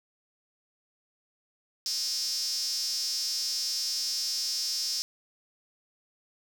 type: tone with high-pass filter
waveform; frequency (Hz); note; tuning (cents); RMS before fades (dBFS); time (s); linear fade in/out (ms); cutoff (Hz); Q
sawtooth; 309.7; D#4; -8; -31; 1.86-5.02; 0; 5200; 8.9
effects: none